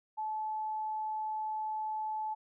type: tone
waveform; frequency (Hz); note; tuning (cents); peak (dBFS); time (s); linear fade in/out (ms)
sine; 865; A5; -30; -33; 0.17-2.35; 20
effects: none